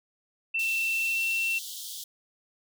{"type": "tone with pitch glide", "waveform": "sine", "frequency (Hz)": [2683, 2700], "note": ["E7", "E7"], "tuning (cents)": [30, 41], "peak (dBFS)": -25, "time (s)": [0.54, 1.59], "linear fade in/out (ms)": 10, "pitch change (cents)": 11, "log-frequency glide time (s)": [0.97, 1.22]}
{"type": "high-pass noise", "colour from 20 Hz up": "pink", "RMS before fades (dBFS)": -39, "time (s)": [0.59, 2.04], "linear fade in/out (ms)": 5, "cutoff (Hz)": 3100, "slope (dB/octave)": 96}
{"effects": []}